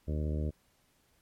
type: harmonic tone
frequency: 76 Hz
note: D#2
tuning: 40 cents flat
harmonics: 1 / 2 / 3 / 4 / 5 / 6 / 7 / 8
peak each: -31 / -37 / -41 / -43 / -45 / -47 / -48 / -49 dBFS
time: 0.07-0.51 s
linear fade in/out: 20 ms
effects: pink hiss -70 dBFS RMS until 1.21 s + MP3 64 kbps